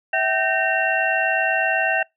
sine tone cluster, 654 / 762 / 1549 / 1839 / 2729 Hz, E5 / G5 / G6 / A#6 / F7, -14 / -49 / -21 / -24 / -41 cents, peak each -24 dBFS, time 0.13-2.03 s, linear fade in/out 5 ms, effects noise-tail reverb RT60 0.2 s tail -26 dB re dry

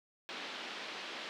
white band-pass noise, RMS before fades -44 dBFS, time 0.29-1.29 s, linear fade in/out 0 ms, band 220 to 4000 Hz, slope 24 dB/octave, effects none

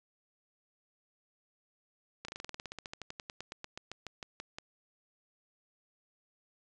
slowing click train, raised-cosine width 0.2 ms, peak -24 dBFS, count 27, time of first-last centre 2.25-4.585 s, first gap 34 ms, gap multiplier 1.07, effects resampled to 22050 Hz

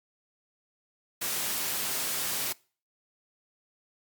white high-pass noise, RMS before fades -31 dBFS, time 1.21-2.53 s, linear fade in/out 10 ms, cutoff 110 Hz, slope 12 dB/octave, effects noise-tail reverb RT60 0.4 s tail -24 dB re dry + Opus 48 kbps

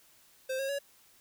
square tone with pitch steps, 523.3 / 542.4 / 562.2 Hz, C5 / C#5 / C#5, 0 / -38 / +24 cents, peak -32 dBFS, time 0.49-0.79 s, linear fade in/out 10 ms, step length 100 ms, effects white hiss -62 dBFS RMS until 1.2 s

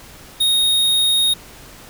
square tone, 3729 Hz, A#7, in tune, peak -14 dBFS, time 0.4-1.34 s, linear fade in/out 10 ms, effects pink hiss -41 dBFS RMS until 1.89 s

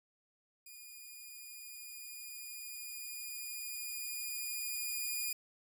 5% pulse tone with level ramp, 2441 Hz, D#7, 34 cents flat, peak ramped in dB -41 to -25 dBFS, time 0.66-5.33 s, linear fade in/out 5 ms, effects none

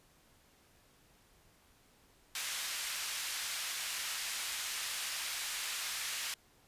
pink band-pass noise, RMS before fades -39 dBFS, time 2.35-6.34 s, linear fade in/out 2 ms, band 1900 to 12000 Hz, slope 12 dB/octave, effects pink hiss -66 dBFS RMS until 6.67 s + resampled to 32000 Hz

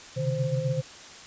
sine tone cluster, 129.2 / 136.8 / 152.9 / 521 Hz, C3 / C#3 / D#3 / C5, -21 / -23 / -30 / -7 cents, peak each -30 dBFS, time 0.16-0.82 s, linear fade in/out 20 ms, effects white hiss -45 dBFS RMS until 1.26 s + resampled to 16000 Hz

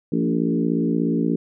harmonic tone with a mistuned harmonic, 56.8 Hz, A#1, 44 cents flat, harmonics 3 / 4 / 5 / 6 / 7 / 8, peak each -24 / -23 / -23 / -29 / -29 / -32 dBFS, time 0.12-1.36 s, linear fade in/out 5 ms, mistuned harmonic 5, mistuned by +21 cents, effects none

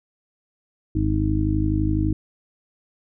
harmonic tone, 51.91 Hz, G#1, in tune, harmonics 1 / 2 / 3 / 4 / 5 / 6, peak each -24 / -23 / -32 / -33 / -30 / -23 dBFS, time 0.95-2.13 s, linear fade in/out 5 ms, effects none

